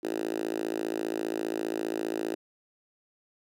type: tone with high-pass filter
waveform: 5% pulse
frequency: 55 Hz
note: A1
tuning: in tune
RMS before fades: -32 dBFS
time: 0.03-2.35 s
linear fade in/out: 10 ms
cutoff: 340 Hz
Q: 4
effects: none